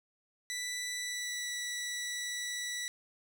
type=tone with pitch glide; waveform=15% pulse; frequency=1975.5 to 1956.2 Hz; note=B6 to B6; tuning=0 to -17 cents; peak=-29 dBFS; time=0.5-2.88 s; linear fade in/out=0 ms; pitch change=-17 cents; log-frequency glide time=0.96-1.56 s; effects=none